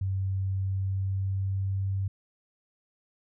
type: tone with pitch glide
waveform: sine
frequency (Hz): 95.9 to 97.01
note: G2 to G2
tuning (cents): -37 to -18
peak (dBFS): -26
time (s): 0.01-2.08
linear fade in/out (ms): 5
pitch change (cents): +19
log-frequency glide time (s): 0.53-1.87
effects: none